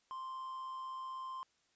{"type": "tone with amplitude modulation", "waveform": "triangle", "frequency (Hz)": 1046.5, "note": "C6", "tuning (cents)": 0, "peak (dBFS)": -38, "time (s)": [0.11, 1.43], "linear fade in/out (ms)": 0, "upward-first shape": "sine", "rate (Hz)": 136, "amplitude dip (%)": 30, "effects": ["white hiss -75 dBFS RMS until 1.75 s", "resampled to 16000 Hz"]}